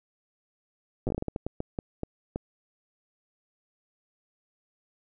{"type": "slowing click train", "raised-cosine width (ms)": 2, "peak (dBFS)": -17, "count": 15, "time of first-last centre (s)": [1.07, 2.359], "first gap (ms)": 8, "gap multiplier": 1.33, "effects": []}